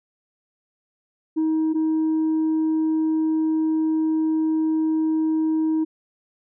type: tone pair in turn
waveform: sine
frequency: 316.3 / 316.3 Hz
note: D#4 / D#4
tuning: +29 / +29 cents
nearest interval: unison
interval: 0 cents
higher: neither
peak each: -16 dBFS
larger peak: neither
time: 1.36-1.74 / 1.74-5.85 s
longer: second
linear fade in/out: 20 ms
effects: tanh soft clip ceiling -17 dBFS